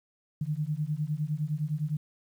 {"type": "beating tone pair", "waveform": "sine", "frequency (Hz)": [146.6, 156.4], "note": ["D3", "D#3"], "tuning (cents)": [-3, 9], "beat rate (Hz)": 9.8, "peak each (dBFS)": -31, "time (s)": [0.41, 1.97], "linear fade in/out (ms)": 5, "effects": ["10-bit"]}